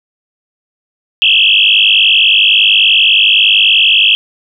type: tone with frequency modulation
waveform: sine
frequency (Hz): 2960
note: F#7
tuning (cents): 0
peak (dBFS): -5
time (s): 1.22-4.15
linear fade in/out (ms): 0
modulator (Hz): 50.6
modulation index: 7.1
effects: none